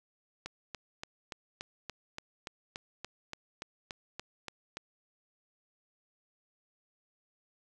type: click train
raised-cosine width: 0.2 ms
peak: -22 dBFS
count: 16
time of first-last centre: 0.46-4.77 s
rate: 3.48 Hz
effects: none